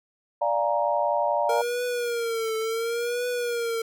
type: chord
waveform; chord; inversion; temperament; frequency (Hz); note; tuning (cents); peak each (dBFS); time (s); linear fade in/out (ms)
sine; Bb dominant seventh; first; equal with one note detuned; 587.3 / 698.5 / 830.6 / 935; D5 / F5 / Ab5 / Bb5; 0 / 0 / 0 / +5; -25 / -27 / -31 / -26; 0.41-1.62; 10
type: tone with vibrato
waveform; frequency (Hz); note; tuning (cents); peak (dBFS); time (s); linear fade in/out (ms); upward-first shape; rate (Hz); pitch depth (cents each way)
square; 466.2; A#4; 0; -26; 1.49-3.82; 5; triangle; 0.7; 100
effects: none